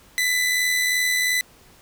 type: tone with amplitude modulation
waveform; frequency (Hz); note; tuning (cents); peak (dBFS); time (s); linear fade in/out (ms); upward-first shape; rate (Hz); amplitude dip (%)
sawtooth; 1997; B6; +19; -14; 0.18-1.41; 0; sine; 82.8; 35
effects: pink hiss -52 dBFS RMS until 1.81 s